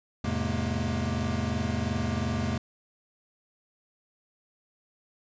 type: tone cluster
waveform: square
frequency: 84.6 / 107.2 / 130.5 / 212 / 234.7 Hz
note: E2 / A2 / C3 / G#3 / A#3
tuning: +45 / -45 / -4 / +36 / +12 cents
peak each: -33 / -36 / -35 / -34 / -34 dBFS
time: 0.24-2.58 s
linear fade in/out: 5 ms
effects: resampled to 16000 Hz